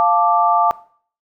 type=chord; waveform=sine; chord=D minor; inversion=first; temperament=equal; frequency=698.5 / 880 / 1174.7 Hz; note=F5 / A5 / D6; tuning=0 / 0 / 0 cents; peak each=-16 dBFS; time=0-0.71 s; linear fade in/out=0 ms; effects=noise-tail reverb RT60 0.5 s tail -19 dB re dry